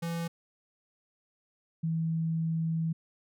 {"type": "tone pair in turn", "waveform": ["square", "sine"], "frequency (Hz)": [168.1, 162.75], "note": ["E3", "E3"], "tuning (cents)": [34, -22], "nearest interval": "minor second", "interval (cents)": 56, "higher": "first", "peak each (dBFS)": [-32, -27], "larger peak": "second", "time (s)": [[0.02, 0.28], [1.83, 2.93]], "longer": "second", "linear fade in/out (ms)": 10, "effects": []}